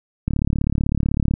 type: click train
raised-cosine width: 5 ms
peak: -7 dBFS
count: 39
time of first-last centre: 0.28-1.338 s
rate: 35.9 Hz
effects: none